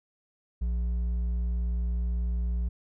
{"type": "tone with hard clipping", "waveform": "sine", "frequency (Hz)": 59.1, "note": "A#1", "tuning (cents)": 24, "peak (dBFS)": -27, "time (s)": [0.61, 2.69], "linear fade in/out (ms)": 10, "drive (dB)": 4, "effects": []}